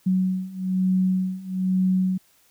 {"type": "beating tone pair", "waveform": "sine", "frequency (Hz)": [185.6, 186.7], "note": ["F#3", "F#3"], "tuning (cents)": [6, 16], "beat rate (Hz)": 1.1, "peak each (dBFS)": [-24, -22], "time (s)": [0.06, 2.18], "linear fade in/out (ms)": 10, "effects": ["white hiss -60 dBFS RMS until 2.5 s"]}